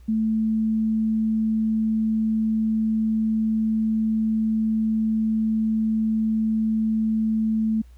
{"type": "tone", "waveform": "sine", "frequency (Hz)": 220, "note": "A3", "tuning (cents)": 0, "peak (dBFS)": -19, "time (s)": [0.08, 7.82], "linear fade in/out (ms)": 10, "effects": ["added 60 Hz sine -44 dBFS peak until 7.97 s", "pink hiss -63 dBFS RMS until 7.97 s"]}